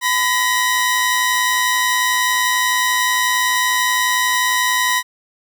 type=tone pair together; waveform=sawtooth; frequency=1006.1 / 1901 Hz; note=B5 / A#6; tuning=+32 / +33 cents; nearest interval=major seventh; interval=1101 cents; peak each=-14 dBFS; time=0.01-5.03 s; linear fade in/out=50 ms; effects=none